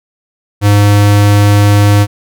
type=tone; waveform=square; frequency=102.5 Hz; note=G#2; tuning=22 cents flat; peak=-5 dBFS; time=0.61-2.07 s; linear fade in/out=50 ms; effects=none